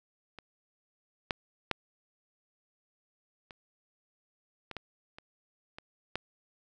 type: clicks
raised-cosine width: 0.3 ms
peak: -29 / -13 / -12 / -30 / -24 / -22 / -30 / -27 / -16 dBFS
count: 9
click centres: 0.387 / 1.308 / 1.713 / 3.508 / 4.713 / 4.767 / 5.185 / 5.785 / 6.156 s
effects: none